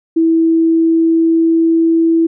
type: tone with pitch glide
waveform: sine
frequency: 327 to 329.3 Hz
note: E4 to E4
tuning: -14 to -2 cents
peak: -8 dBFS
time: 0.16-2.27 s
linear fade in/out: 10 ms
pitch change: +12 cents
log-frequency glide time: 0.33-2.15 s
effects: none